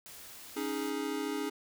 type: noise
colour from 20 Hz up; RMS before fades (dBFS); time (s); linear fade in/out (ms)
white; -49; 0.06-0.9; 0
type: chord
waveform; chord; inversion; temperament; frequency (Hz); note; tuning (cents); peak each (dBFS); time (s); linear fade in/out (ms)
square; C# suspended second; none; equal; 277.2 / 311.1 / 415.3; C#4 / D#4 / G#4; 0 / 0 / 0; -38; 0.56-1.5; 10
effects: none